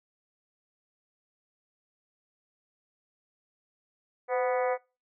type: harmonic tone with a mistuned harmonic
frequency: 246.9 Hz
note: B3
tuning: in tune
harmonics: 2 / 3 / 4 / 5 / 6 / 7 / 8 / 9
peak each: -27 / -31 / -37 / -39 / -43 / -43 / -42 / -44 dBFS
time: 4.28-4.78 s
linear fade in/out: 50 ms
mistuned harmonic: 2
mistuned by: +52 cents
effects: noise-tail reverb RT60 0.3 s tail -23 dB re dry